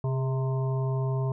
harmonic tone with a mistuned harmonic, 130.81 Hz, C3, in tune, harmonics 1 / 3 / 5 / 7 / 8, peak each -25 / -35 / -39 / -42 / -43 dBFS, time 0.04-1.32 s, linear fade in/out 2 ms, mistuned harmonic 3, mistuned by +55 cents, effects none

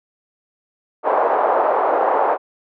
white band-pass noise, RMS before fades -17 dBFS, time 1.03-2.38 s, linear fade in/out 50 ms, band 470 to 940 Hz, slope 24 dB/octave, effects none

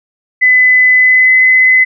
sine tone with pitch glide, 2010 to 2029 Hz, B6 to B6, +30 to +46 cents, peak -4 dBFS, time 0.41-1.85 s, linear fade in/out 20 ms, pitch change +16 cents, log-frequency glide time 0.95-1.42 s, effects none

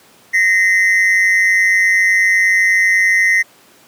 triangle tone pair together, 1859.2 / 2051 Hz, A#6 / C7, -5 / -35 cents, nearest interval major second, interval 170 cents, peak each -11 dBFS, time 0.33-3.43 s, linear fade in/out 20 ms, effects pink hiss -47 dBFS RMS until 3.87 s + high-pass 200 Hz 12 dB/octave

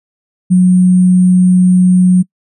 sine tone with sample-and-hold, 182.1 Hz, F#3, 27 cents flat, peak -4 dBFS, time 0.5-2.23 s, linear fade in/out 20 ms, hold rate 8820 Hz, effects noise-tail reverb RT60 0.1 s tail -25 dB re dry + resampled to 32000 Hz

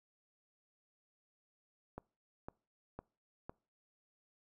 click train, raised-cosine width 1 ms, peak -30 dBFS, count 4, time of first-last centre 1.98-3.495 s, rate 1.98 Hz, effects noise-tail reverb RT60 0.4 s tail -25 dB re dry

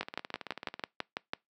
two click trains, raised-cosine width 0.3 ms, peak -23 / -16 dBFS, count 15 / 9, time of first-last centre 0.03-0.795 / 0.01-1.335 s, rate 18.3 / 6.04 Hz, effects noise-tail reverb RT60 0.2 s tail -25 dB re dry + high-pass 200 Hz 12 dB/octave

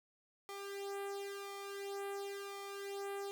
sawtooth tone with flanger, 398.1 Hz, G4, 27 cents sharp, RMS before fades -44 dBFS, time 0.49-3.31 s, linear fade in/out 0 ms, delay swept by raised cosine 1.6 to 2.43 ms, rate 0.95 Hz, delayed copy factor +0.8, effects none

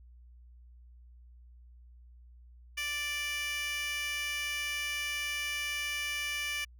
15% pulse tone with high-pass filter, 587.3 Hz, D5, in tune, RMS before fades -35 dBFS, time 2.77-6.65 s, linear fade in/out 10 ms, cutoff 2500 Hz, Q 2.3, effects added 60 Hz sine -52 dBFS peak until 6.79 s

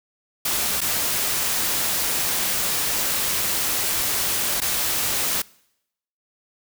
white noise with dropouts, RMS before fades -23 dBFS, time 0.45-5.42 s, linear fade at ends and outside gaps 5 ms, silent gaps 0.807-0.814 / 4.604-4.616 s, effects noise-tail reverb RT60 0.8 s tail -24 dB re dry

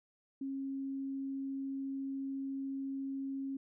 sine tone, 271.4 Hz, C#4, 36 cents flat, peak -36 dBFS, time 0.41-3.57 s, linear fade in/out 5 ms, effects none

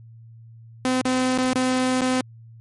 sawtooth tone with dropouts, 256.2 Hz, C4, 36 cents flat, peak -15 dBFS, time 0.85-2.21 s, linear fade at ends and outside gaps 1 ms, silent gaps 1.014-1.053 / 1.377-1.384 / 1.532-1.556 / 2.011-2.018 s, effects added 114 Hz sine -42 dBFS peak until 2.6 s + MP3 48 kbps

